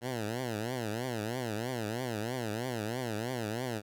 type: tone with vibrato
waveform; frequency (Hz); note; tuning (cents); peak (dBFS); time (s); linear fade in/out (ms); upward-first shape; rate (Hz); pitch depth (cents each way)
10% pulse; 116.54; A#2; 0; -25; 0.01-3.82; 50; triangle; 3.1; 220
effects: none